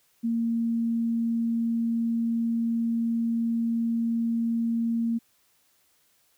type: tone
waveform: sine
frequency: 230.7 Hz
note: A#3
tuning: 18 cents flat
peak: -23 dBFS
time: 0.23-5.19 s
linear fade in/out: 20 ms
effects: white hiss -66 dBFS RMS until 6.37 s